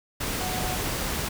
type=tone in noise; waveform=sine; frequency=738 Hz; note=F#5; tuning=5 cents flat; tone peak=-33 dBFS; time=0.4-0.76 s; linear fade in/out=10 ms; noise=pink; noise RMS=-29 dBFS; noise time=0.2-1.29 s; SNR=-7 dB; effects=none